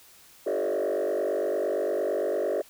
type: tone with frequency modulation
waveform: sine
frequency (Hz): 496.8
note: B4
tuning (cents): +10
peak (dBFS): -22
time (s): 0.46-2.62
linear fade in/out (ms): 10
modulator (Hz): 48.8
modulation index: 2.9
effects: tanh soft clip ceiling -23 dBFS + white hiss -54 dBFS RMS until 2.69 s